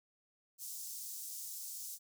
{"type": "high-pass noise", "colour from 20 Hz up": "pink", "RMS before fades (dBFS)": -45, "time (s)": [0.58, 1.99], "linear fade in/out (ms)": 50, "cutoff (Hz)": 5900, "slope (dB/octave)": 24, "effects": []}